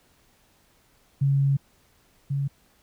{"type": "tone pair in turn", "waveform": "sine", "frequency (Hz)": [138.59, 139.55], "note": ["C#3", "C#3"], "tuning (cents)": [0, 12], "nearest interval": "unison", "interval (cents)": 12, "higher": "second", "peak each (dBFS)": [-18, -23], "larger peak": "first", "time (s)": [[1.21, 1.57], [2.3, 2.48]], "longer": "first", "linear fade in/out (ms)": 10, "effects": ["pink hiss -62 dBFS RMS until 2.82 s"]}